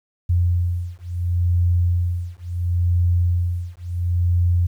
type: beating tone pair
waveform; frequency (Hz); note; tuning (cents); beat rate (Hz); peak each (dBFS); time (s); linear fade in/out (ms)
sine; 87.31 / 88.03; F2 / F2; 0 / +14; 0.72; -20 / -20; 0.29-4.67; 10
effects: 9-bit